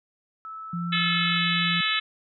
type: tone with pitch glide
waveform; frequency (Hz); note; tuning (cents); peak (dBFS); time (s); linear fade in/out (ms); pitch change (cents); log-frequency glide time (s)
sine; 1307 to 1345.3; E6 to E6; -15 to +35; -35; 0.45-1.37; 0; +50; 0.68-1
type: tone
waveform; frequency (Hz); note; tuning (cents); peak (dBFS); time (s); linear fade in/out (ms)
sine; 172.2; F3; -24; -27; 0.73-1.81; 5
type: harmonic tone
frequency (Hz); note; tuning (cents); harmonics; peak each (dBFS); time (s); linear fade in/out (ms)
432.9; A4; -28; 3 / 4 / 5 / 6 / 7 / 8 / 9; -30 / -30 / -30 / -30 / -30 / -30 / -30; 0.92-2; 10
effects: none